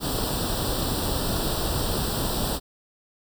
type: noise with comb filter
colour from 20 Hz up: pink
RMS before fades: -26 dBFS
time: 0-2.6 s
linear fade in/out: 50 ms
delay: 0.23 ms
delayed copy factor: +0.85
effects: none